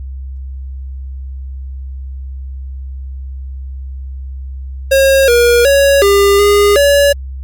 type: tone with pitch steps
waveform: square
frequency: 541 / 477.1 / 557 / 400.7 / 408.8 / 568 Hz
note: C#5 / A#4 / C#5 / G4 / G#4 / C#5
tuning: -42 / +40 / +8 / +38 / -27 / +42 cents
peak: -7 dBFS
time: 4.91-7.13 s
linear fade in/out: 10 ms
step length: 370 ms
effects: added 66 Hz sine -22 dBFS peak until 7.43 s + Opus 48 kbps